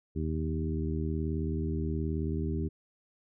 harmonic tone with a mistuned harmonic, 78.8 Hz, D#2, 23 cents sharp, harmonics 1 / 2 / 3 / 4 / 5, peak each -32 / -35 / -37 / -38 / -39 dBFS, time 0.15-2.69 s, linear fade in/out 20 ms, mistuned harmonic 1, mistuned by +22 cents, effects none

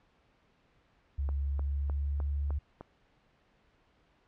sine tone with pitch glide, 69.8 to 71.31 Hz, C#2 to C#2, +13 to +50 cents, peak -29 dBFS, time 1.18-2.59 s, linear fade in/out 10 ms, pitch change +37 cents, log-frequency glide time 1.47-2.2 s
click train, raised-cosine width 1 ms, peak -29 dBFS, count 6, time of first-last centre 1.29-2.81 s, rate 3.29 Hz
effects pink hiss -68 dBFS RMS until 4.27 s + low-pass 3000 Hz 12 dB/octave

